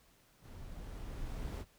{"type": "noise with level ramp", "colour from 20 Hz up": "brown", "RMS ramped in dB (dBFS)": [-50, -38], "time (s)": [0.41, 1.65], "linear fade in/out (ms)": 50, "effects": ["pink hiss -67 dBFS RMS until 1.78 s"]}